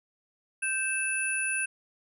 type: tone cluster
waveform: sine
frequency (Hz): 1551 / 2627 / 9830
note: G6 / E7 / D#9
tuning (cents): -19 / -7 / -22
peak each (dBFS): -32 / -30 / -32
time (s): 0.62-1.66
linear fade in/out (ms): 10
effects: none